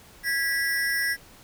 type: ring-modulated tone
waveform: square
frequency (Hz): 1802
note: A6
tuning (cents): +41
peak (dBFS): -21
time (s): 0.23-1.17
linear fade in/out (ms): 50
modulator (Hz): 152
effects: pink hiss -51 dBFS RMS until 1.43 s